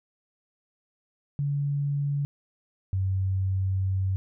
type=tone pair in turn; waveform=sine; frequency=142.6 / 95.17 Hz; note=C#3 / F#2; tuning=+49 / +49 cents; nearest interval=perfect fifth; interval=700 cents; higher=first; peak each=-24 / -23 dBFS; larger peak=second; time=1.39-2.25 / 2.93-4.16 s; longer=second; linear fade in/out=0 ms; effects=none